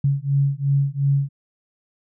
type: beating tone pair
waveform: sine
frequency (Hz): 138.2 / 141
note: C#3 / C#3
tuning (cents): -5 / +30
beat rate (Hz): 2.8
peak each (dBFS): -20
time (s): 0.04-1.29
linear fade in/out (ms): 5
effects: none